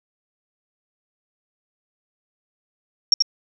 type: tone with echo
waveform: sine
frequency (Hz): 5550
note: F8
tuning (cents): -12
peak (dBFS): -10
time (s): 3.12-3.14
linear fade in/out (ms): 2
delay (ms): 83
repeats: 1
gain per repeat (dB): -3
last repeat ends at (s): 3.223
effects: none